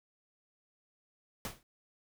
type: noise with exponential decay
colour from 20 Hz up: pink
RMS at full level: -35 dBFS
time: 1.45-1.63 s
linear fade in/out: 1 ms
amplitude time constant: 39 ms
effects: none